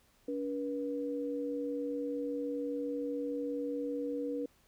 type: tone pair together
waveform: sine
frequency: 284.7 / 482.5 Hz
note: C#4 / B4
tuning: +46 / -40 cents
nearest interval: major sixth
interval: 914 cents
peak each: -36 / -36 dBFS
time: 0.28-4.46 s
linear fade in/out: 5 ms
effects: pink hiss -68 dBFS RMS until 4.67 s